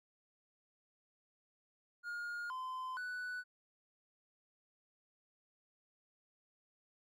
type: tone with pitch steps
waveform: triangle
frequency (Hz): 1424 / 1027 / 1485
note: F6 / C6 / F#6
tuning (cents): +33 / -33 / +6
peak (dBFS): -38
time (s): 2.03-3.44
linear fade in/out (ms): 50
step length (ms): 470
effects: none